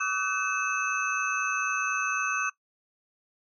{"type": "tone cluster", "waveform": "sine", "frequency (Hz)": [1145, 1269, 1515, 2602, 6230], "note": ["D6", "D#6", "F#6", "E7", "G8"], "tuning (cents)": [-44, 34, 40, -23, -12], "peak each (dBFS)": [-31, -34, -31, -31, -38], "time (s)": [0, 2.5], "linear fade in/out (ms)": 10, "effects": ["noise-tail reverb RT60 0.1 s tail -19 dB re dry"]}